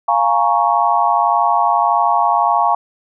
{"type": "chord", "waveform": "sine", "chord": "Bb minor seventh", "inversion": "second", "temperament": "equal", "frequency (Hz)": [698.5, 830.6, 932.3, 1108.7], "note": ["F5", "Ab5", "Bb5", "Db6"], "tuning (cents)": [0, 0, 0, 0], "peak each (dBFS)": -17, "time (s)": [0.08, 2.75], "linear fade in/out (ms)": 5, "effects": []}